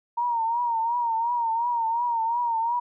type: tone with vibrato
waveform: sine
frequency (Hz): 932.3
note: A#5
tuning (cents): 0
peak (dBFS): -22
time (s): 0.17-2.8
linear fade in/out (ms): 10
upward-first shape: triangle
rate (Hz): 2.8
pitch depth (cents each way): 83
effects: none